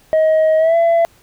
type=tone with pitch glide; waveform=sine; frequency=631 to 672.4 Hz; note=D#5 to E5; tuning=+24 to +34 cents; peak=-7 dBFS; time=0.13-1.05 s; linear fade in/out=0 ms; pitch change=+110 cents; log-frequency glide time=0.58-0.76 s; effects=tanh soft clip ceiling -9 dBFS + pink hiss -51 dBFS RMS until 1.22 s